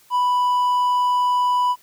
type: tone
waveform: triangle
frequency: 989 Hz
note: B5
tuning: 2 cents sharp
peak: -14 dBFS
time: 0.1-1.76 s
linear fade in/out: 50 ms
effects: white hiss -54 dBFS RMS until 1.82 s